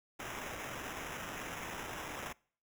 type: noise with sample-and-hold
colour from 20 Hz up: violet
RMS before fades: -43 dBFS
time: 0.19-2.33 s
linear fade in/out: 10 ms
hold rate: 4410 Hz
effects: noise-tail reverb RT60 0.5 s tail -25 dB re dry